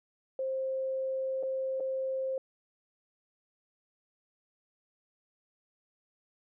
sine tone with dropouts, 528 Hz, C5, 16 cents sharp, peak -30 dBFS, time 0.39-2.38 s, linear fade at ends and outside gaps 2 ms, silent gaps 1.428-1.433 / 1.8-1.805 s, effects none

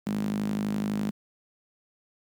sawtooth tone with high-pass filter, 51.91 Hz, G#1, in tune, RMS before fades -29 dBFS, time 0.06-1.11 s, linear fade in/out 10 ms, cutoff 200 Hz, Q 6.7, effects 10-bit

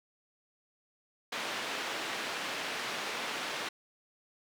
white band-pass noise, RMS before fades -37 dBFS, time 1.32-3.69 s, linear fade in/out 5 ms, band 250 to 3000 Hz, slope 12 dB/octave, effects none

